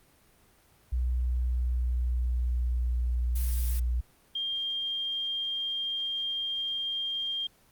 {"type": "tone with pitch glide", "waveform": "sine", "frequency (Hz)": [61.74, 60.3], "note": ["B1", "B1"], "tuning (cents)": [0, -41], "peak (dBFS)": -25, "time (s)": [0.92, 4.01], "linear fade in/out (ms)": 10, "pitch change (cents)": -41, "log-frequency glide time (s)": [1.12, 3.37]}
{"type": "noise", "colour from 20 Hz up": "blue", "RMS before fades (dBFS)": -39, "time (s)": [3.35, 3.8], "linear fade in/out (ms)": 10}
{"type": "tone", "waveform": "sine", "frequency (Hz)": 3202, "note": "G7", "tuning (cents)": 36, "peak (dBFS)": -29, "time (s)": [4.35, 7.47], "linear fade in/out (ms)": 5}
{"effects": ["pink hiss -62 dBFS RMS until 7.71 s", "Opus 32 kbps"]}